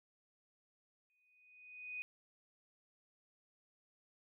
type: tone with exponential growth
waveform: sine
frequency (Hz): 2489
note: D#7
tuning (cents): 0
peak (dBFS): -39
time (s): 1.1-2.02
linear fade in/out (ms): 0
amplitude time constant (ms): 200
effects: none